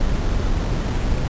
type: noise with sample-and-hold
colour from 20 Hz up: brown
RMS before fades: -20 dBFS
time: 0-1.28 s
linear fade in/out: 5 ms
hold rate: 4900 Hz
effects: resampled to 16000 Hz